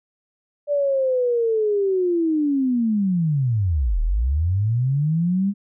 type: linear two-way sweep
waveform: sine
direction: down then up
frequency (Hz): 587.3 to 36 to 204.5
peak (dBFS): -17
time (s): 0.67-5.54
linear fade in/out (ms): 50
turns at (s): 4.01
effects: none